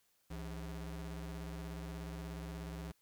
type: ring-modulated tone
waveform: 45% pulse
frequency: 116.9 Hz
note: A#2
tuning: 5 cents sharp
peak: -39 dBFS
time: 0.3-2.92 s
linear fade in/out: 10 ms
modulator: 50.1 Hz
effects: white hiss -75 dBFS RMS until 3.01 s